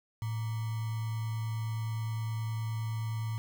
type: tone with sample-and-hold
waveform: sine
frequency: 111.3 Hz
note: A2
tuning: 20 cents sharp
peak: -31 dBFS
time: 0.22-3.38 s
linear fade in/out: 0 ms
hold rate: 1050 Hz
effects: none